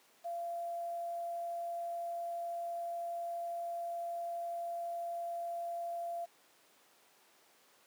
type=tone with quantisation; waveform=sine; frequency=686 Hz; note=F5; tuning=31 cents flat; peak=-36 dBFS; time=0.24-6.26 s; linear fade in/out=20 ms; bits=10; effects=pink hiss -65 dBFS RMS until 7.86 s + high-pass 400 Hz 12 dB/octave